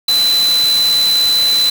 sine tone in noise, 4015 Hz, B7, 28 cents sharp, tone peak -10 dBFS, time 0.08-1.7 s, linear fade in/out 5 ms, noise white, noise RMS -22 dBFS, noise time 0.08-1.7 s, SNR +9 dB, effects none

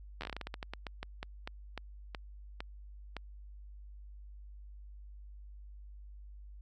slowing click train, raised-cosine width 0.3 ms, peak -23 dBFS, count 21, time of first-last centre 0.21-3.167 s, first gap 11 ms, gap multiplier 1.23, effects added 50 Hz sine -47 dBFS peak until 6.61 s + MP3 96 kbps

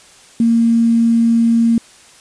sine tone with quantisation, 230.9 Hz, A#3, 16 cents flat, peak -9 dBFS, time 0.4-1.78 s, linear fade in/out 2 ms, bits 6, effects white hiss -44 dBFS RMS until 2.2 s + resampled to 22050 Hz

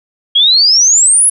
sine exponential sweep, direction up, 3233 to 10800 Hz, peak -5 dBFS, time 0.35-1.3 s, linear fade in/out 10 ms, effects none

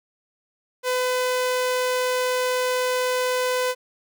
sawtooth tone, 504 Hz, B4, 35 cents sharp, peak -17 dBFS, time 0.83-3.75 s, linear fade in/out 50 ms, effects none

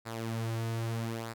sawtooth tone with flanger, 114 Hz, A#2, 38 cents flat, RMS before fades -35 dBFS, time 0.05-1.34 s, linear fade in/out 20 ms, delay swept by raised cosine 0.32 to 5.12 ms, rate 0.79 Hz, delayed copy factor -0.6, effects none

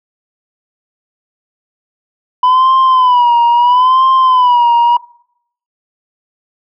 sine tone with vibrato, 996 Hz, B5, 14 cents sharp, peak -3 dBFS, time 2.43-4.97 s, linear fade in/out 5 ms, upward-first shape sine, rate 0.75 Hz, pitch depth 94 cents each way, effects noise-tail reverb RT60 0.7 s tail -24 dB re dry + tanh soft clip ceiling -5 dBFS

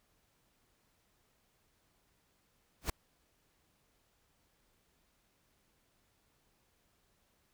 pink noise with exponential growth, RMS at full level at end -29 dBFS, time 2.81-2.9 s, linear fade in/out 5 ms, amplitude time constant 19 ms, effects pink hiss -74 dBFS RMS until 7.53 s

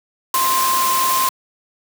sine tone in noise, 1048 Hz, C6, 2 cents sharp, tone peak -16 dBFS, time 0.34-1.29 s, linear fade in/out 2 ms, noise white, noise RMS -21 dBFS, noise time 0.34-1.29 s, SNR +2 dB, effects high-pass 200 Hz 12 dB/octave

